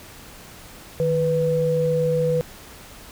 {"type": "tone pair together", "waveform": "sine", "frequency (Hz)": [155.57, 493.9], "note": ["D#3", "B4"], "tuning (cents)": [0, 0], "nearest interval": "octave + minor sixth", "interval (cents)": 2000, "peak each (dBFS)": [-23, -19], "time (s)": [1, 2.41], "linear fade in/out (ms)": 0, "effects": ["pink hiss -43 dBFS RMS until 3.11 s"]}